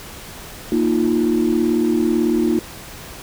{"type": "chord", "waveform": "sine", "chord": "Bb suspended fourth", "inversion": "none", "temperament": "equal", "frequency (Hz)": [233.1, 311.1, 349.2], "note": ["Bb3", "Eb4", "F4"], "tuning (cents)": [0, 0, 0], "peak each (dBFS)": -18, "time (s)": [0.72, 2.59], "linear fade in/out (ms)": 2, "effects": ["tanh soft clip ceiling -8 dBFS", "pink hiss -36 dBFS RMS until 3.22 s"]}